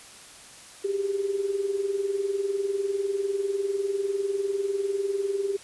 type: tone with tremolo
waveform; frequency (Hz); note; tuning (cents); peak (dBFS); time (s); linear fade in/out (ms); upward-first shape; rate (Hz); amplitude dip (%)
sine; 396.5; G4; +20; -21; 0.84-5.57; 10; triangle; 20; 75
effects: white hiss -47 dBFS RMS until 5.63 s + resampled to 24000 Hz